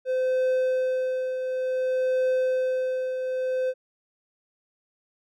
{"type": "tone with tremolo", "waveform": "triangle", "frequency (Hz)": 514, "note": "C5", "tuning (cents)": -31, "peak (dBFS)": -18, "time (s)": [0.05, 3.74], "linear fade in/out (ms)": 50, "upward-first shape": "triangle", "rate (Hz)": 0.56, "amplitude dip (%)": 55, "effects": []}